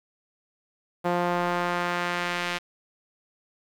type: tone with band-pass filter sweep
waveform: sawtooth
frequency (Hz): 175.6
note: F3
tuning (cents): +10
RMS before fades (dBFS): -27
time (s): 1.04-2.59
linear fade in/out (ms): 20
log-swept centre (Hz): 720 to 2500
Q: 1
effects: 8-bit